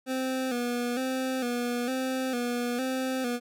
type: tone with vibrato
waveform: 25% pulse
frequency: 251 Hz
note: B3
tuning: 28 cents sharp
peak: -24 dBFS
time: 0.06-3.4 s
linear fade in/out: 50 ms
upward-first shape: square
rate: 1.1 Hz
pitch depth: 63 cents each way
effects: none